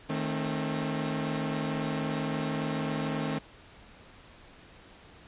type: chord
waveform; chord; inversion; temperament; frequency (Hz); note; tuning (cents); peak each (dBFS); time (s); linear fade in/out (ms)
sawtooth; A diminished; second; equal with one note detuned; 155.56 / 220 / 267.4; Eb3 / A3 / C4; 0 / 0 / +38; -29 / -31 / -30; 0.09-3.39; 10
effects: pink hiss -53 dBFS RMS until 5.27 s + resampled to 8000 Hz